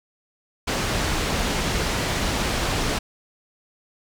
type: low-pass noise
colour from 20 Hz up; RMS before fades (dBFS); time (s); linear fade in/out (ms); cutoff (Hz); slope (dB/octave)
pink; -24; 0.67-2.99; 10; 6900; 12
effects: none